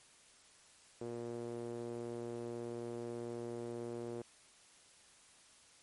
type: tone with band-pass filter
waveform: sawtooth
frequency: 118.4 Hz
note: A#2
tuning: 27 cents sharp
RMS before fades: -43 dBFS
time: 1.01-4.22 s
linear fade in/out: 5 ms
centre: 410 Hz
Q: 2.5
effects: white hiss -63 dBFS RMS until 5.82 s + MP3 48 kbps